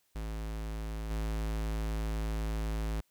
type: tone with level steps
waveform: square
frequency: 54 Hz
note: A1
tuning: 32 cents flat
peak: -36 / -32 dBFS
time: 0.15-3.01 s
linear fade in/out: 10 ms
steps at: 1.1 s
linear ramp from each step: 10 ms
effects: white hiss -73 dBFS RMS until 3.1 s